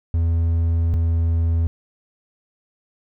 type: tone pair in turn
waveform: triangle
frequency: 83.2 / 82.91 Hz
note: E2 / E2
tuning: +17 / +11 cents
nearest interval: unison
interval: 6 cents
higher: first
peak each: -14 dBFS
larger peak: neither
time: 0.14-0.94 / 0.94-1.67 s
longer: first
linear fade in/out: 0 ms
effects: none